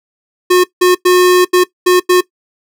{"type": "tone bursts at uneven times", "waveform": "square", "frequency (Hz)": 361.9, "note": "F#4", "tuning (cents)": -38, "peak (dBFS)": -6, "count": 6, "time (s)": [[0.5, 0.64], [0.81, 0.95], [1.05, 1.45], [1.53, 1.64], [1.86, 2], [2.09, 2.21]], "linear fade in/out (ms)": 10, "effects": ["noise-tail reverb RT60 0.1 s tail -18 dB re dry"]}